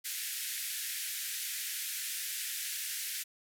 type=band-pass noise; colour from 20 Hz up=white; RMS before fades=-38 dBFS; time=0.04-3.24 s; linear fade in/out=20 ms; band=1600 to 15000 Hz; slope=48 dB/octave; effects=none